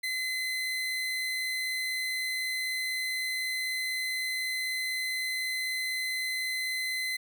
30% pulse tone, 2041 Hz, C7, 44 cents flat, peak -27 dBFS, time 0.03-7.17 s, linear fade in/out 10 ms, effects none

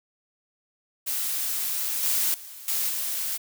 blue noise with level steps, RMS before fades -28 / -24 / -42 / -26 / -29 dBFS, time 1.06-3.38 s, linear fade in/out 20 ms, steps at 2.03 / 2.34 / 2.68 / 2.89 s, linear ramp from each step 2 ms, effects none

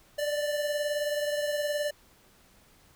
square beating tone pair, 587 / 606 Hz, D5 / D#5, -1 / -46 cents, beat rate 19 Hz, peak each -29 / -37 dBFS, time 0.18-1.91 s, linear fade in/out 10 ms, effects pink hiss -60 dBFS RMS until 2.95 s

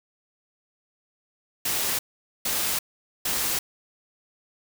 white noise bursts, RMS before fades -26 dBFS, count 3, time 1.65-3.59 s, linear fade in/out 5 ms, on 340 ms, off 460 ms, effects none

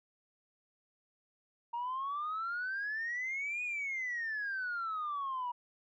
sine exponential two-way sweep, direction up then down, 932.3 to 2489 to 956 Hz, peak -33 dBFS, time 1.73-5.52 s, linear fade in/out 10 ms, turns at 3.63 s, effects tanh soft clip ceiling -31 dBFS

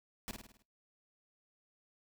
pink noise with echo, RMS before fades -41 dBFS, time 0.28-0.31 s, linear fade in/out 0 ms, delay 52 ms, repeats 6, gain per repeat -5 dB, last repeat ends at 0.622 s, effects noise-tail reverb RT60 0.2 s tail -19 dB re dry

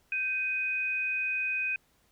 sine tone pair together, 1558.3 / 2500 Hz, G6 / D#7, -11 / +8 cents, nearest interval minor sixth, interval 819 cents, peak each -38 / -28 dBFS, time 0.12-1.76 s, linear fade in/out 2 ms, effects pink hiss -68 dBFS RMS until 2.11 s

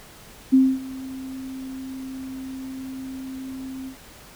sine tone with ADSR envelope, 263.4 Hz, C4, 12 cents sharp, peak -10 dBFS, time 0.52-3.96 s, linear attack 19 ms, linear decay 250 ms, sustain -21 dB, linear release 85 ms, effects pink hiss -46 dBFS RMS until 4.35 s

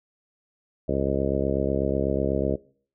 harmonic tone, 68.1 Hz, C#2, 30 cents flat, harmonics 1 / 2 / 3 / 4 / 5 / 6 / 7 / 8 / 9, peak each -31 / -31 / -31 / -31 / -31 / -31 / -31 / -31 / -31 dBFS, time 0.88-2.56 s, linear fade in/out 10 ms, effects noise-tail reverb RT60 0.5 s tail -22 dB re dry

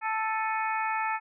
harmonic tone with a mistuned harmonic, 440 Hz, A4, in tune, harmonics 2 / 3 / 4 / 5 / 6, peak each -29 / -33 / -35 / -37 / -39 dBFS, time 0.01-1.2 s, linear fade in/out 50 ms, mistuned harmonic 6, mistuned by -94 cents, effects none

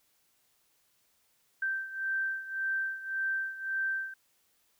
sine beating tone pair, 1562 / 1563.8 Hz, G6 / G6, -7 / -5 cents, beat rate 1.8 Hz, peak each -32 / -36 dBFS, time 1.62-4.14 s, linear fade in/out 5 ms, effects white hiss -71 dBFS RMS until 4.79 s

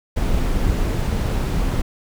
brown noise with amplitude modulation, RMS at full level -18 dBFS, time 0.16-1.82 s, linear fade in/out 10 ms, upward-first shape sine, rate 227 Hz, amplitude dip 35%, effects none

